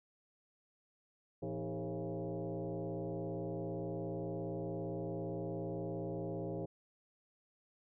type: tone with frequency modulation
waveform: sine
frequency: 113.3 Hz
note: A#2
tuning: 49 cents flat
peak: -37 dBFS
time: 1.42-6.66 s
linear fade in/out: 10 ms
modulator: 142 Hz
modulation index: 3.6
effects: none